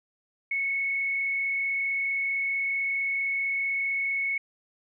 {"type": "tone with frequency modulation", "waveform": "sine", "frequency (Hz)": 2205, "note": "C#7", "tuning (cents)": -10, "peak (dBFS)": -25, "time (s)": [0.51, 4.38], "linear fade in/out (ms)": 5, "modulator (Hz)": 35.5, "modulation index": 0.52, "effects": []}